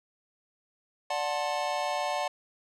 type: chord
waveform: square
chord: D dominant seventh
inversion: none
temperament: just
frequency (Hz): 587.3 / 734.2 / 881 / 1057.2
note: D5 / F#5 / A5 / C6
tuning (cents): 0 / -14 / +2 / +18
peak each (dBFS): -34 / -33 / -35 / -38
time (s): 1.1-2.28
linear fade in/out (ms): 5
effects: low-pass 7000 Hz 12 dB/octave